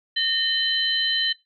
sine tone cluster, 1834 / 3065 / 4041 Hz, A#6 / G7 / B7, -29 / -40 / +39 cents, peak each -27 / -23 / -25 dBFS, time 0.16-1.33 s, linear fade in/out 10 ms, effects noise-tail reverb RT60 0.2 s tail -19 dB re dry

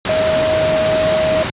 sine tone in noise, 630 Hz, D#5, 21 cents sharp, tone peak -13 dBFS, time 0.09-1.43 s, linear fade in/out 2 ms, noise pink, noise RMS -19 dBFS, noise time 0.05-1.5 s, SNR +3 dB, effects high-pass 100 Hz 12 dB/octave + resampled to 8000 Hz

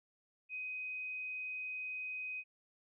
sine tone, 2511 Hz, D#7, 15 cents sharp, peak -39 dBFS, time 0.49-2.44 s, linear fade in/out 50 ms, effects none

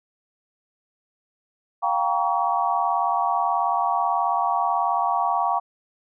sine chord, G half-diminished seventh, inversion third, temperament just, 705.6 / 784 / 940.8 / 1128.9 Hz, F5 / G5 / Bb5 / Db6, +18 / 0 / +16 / +31 cents, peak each -25 dBFS, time 1.82-5.6 s, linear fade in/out 20 ms, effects none

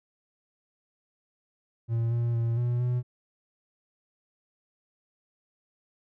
triangle tone with pitch steps, 115.5 / 118.2 / 116 / 121.1 / 123.4 Hz, A#2 / A#2 / A#2 / B2 / B2, -16 / +24 / -8 / -34 / -1 cents, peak -22 dBFS, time 1.88-3.03 s, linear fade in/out 50 ms, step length 230 ms, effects none

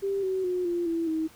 sine tone with pitch steps, 394.1 / 377.6 / 361.8 / 346.7 / 332.2 / 318.3 Hz, G4 / F#4 / F#4 / F4 / E4 / D#4, +9 / +35 / -39 / -13 / +13 / +39 cents, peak -25 dBFS, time 0.02-1.28 s, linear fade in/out 20 ms, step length 210 ms, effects pink hiss -54 dBFS RMS until 1.35 s

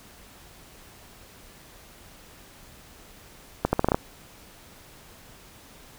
accelerating click train, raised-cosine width 1 ms, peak -6 dBFS, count 7, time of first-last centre 3.65-3.945 s, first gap 80 ms, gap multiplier 0.8, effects pink hiss -50 dBFS RMS until 5.98 s

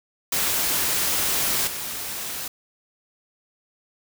white noise with level steps, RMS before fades -23 / -31 dBFS, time 0.32-2.48 s, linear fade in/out 5 ms, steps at 1.67 s, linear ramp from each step 5 ms, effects none

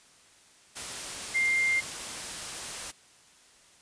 sine tone in noise, 2100 Hz, C7, 6 cents sharp, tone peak -23 dBFS, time 1.34-1.81 s, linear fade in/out 20 ms, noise white, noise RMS -37 dBFS, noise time 0.75-2.92 s, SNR +11 dB, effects white hiss -58 dBFS RMS until 3.81 s + resampled to 22050 Hz

